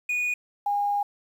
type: tone pair in turn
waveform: triangle / sine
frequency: 2462 / 815 Hz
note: D#7 / G#5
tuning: -19 / -33 cents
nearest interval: octave + perfect fifth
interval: 1914 cents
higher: first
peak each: -22 dBFS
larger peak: neither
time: 0.09-0.34 / 0.66-1.03 s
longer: second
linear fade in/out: 5 ms
effects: 9-bit